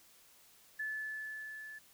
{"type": "tone with level ramp", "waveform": "sine", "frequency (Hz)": 1734, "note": "A6", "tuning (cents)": -26, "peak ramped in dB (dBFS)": [-35, -46], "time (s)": [0.79, 1.79], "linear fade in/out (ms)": 10, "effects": ["white hiss -63 dBFS RMS until 1.93 s"]}